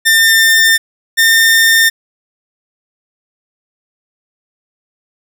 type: tone pair in turn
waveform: sawtooth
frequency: 1801 / 1811.4 Hz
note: A6 / A6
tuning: +40 / +50 cents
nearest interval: unison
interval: 10 cents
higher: second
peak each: -3 dBFS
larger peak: neither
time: 0.05-0.78 / 1.17-1.9 s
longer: neither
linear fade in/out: 20 ms
effects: none